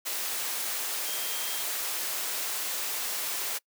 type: tone in noise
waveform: sine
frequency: 3207 Hz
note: G7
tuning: 39 cents sharp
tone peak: -40 dBFS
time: 1.05-1.64 s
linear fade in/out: 20 ms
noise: white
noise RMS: -32 dBFS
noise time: 0.05-3.59 s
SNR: -11 dB
effects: noise-tail reverb RT60 0.1 s tail -25 dB re dry + high-pass 400 Hz 12 dB/octave